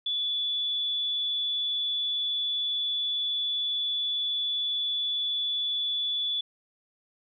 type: tone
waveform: sine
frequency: 3447 Hz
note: A7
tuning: 36 cents flat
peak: -26 dBFS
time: 0.06-6.41 s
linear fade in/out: 5 ms
effects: none